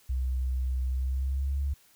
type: tone with pitch glide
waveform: sine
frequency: 64 to 69.79 Hz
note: C2 to C#2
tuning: -38 to +12 cents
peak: -26 dBFS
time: 0.09-1.74 s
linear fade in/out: 10 ms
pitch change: +150 cents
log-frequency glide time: 0.94-1.63 s
effects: white hiss -61 dBFS RMS until 1.95 s